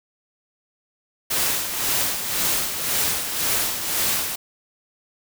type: noise with tremolo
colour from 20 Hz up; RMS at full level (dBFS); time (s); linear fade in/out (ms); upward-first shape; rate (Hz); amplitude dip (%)
white; -21; 1.3-4.36; 10; sine; 1.9; 55
effects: none